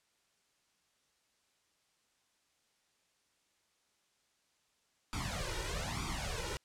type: noise with flanger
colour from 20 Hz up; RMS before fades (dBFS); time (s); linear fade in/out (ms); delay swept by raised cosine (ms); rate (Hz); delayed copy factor
pink; -38; 5.13-6.57; 0; 0.85 to 2.15; 1.1; +0.85
effects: white hiss -75 dBFS RMS until 6.64 s + low-pass 8000 Hz 12 dB/octave